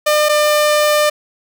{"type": "tone pair in turn", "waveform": "sawtooth", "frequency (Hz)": [602, 599.1], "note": ["D5", "D5"], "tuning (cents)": [43, 34], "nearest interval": "unison", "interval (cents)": 9, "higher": "first", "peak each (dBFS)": -7, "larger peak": "neither", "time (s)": [[0.06, 0.29], [0.29, 1.1]], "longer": "second", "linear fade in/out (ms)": 10, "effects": []}